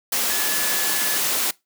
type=tone in noise; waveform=sine; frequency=1715 Hz; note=A6; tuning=45 cents flat; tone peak=-29 dBFS; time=0.3-1.17 s; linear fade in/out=5 ms; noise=white; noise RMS=-22 dBFS; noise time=0.12-1.51 s; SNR=-10 dB; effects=noise-tail reverb RT60 0.2 s tail -22 dB re dry + high-pass 200 Hz 12 dB/octave